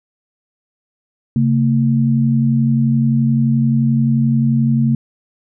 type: tone pair together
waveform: sine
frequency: 135.5 / 227 Hz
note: C#3 / A#3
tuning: -39 / -46 cents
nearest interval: major sixth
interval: 893 cents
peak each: -14 / -14 dBFS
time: 1.36-4.95 s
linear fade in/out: 2 ms
effects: none